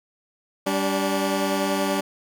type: tone pair together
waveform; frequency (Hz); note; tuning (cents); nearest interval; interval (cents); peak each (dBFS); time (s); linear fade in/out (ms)
15% pulse; 196 / 288.8; G3 / D4; 0 / -29; perfect fifth; 671; -18 / -18; 0.66-2.01; 10
effects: none